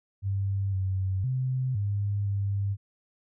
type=tone with pitch steps; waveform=sine; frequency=98.2 / 95 / 129.2 / 101.4 / 99.7 Hz; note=G2 / F#2 / C3 / G#2 / G2; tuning=+4 / +46 / -21 / -41 / +30 cents; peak=-25 dBFS; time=0.22-2.77 s; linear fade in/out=50 ms; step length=510 ms; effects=none